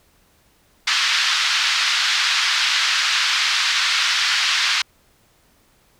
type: band-pass noise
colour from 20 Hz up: white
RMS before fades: -19 dBFS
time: 0.87-4.82 s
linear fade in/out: 5 ms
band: 1200 to 4800 Hz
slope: 24 dB/octave
effects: pink hiss -58 dBFS RMS until 5.99 s